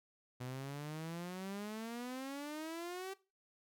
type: exponential sweep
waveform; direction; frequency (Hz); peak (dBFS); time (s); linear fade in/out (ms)
sawtooth; up; 123.47 to 390; -38; 0.4-3.14; 10
effects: noise-tail reverb RT60 0.3 s tail -19 dB re dry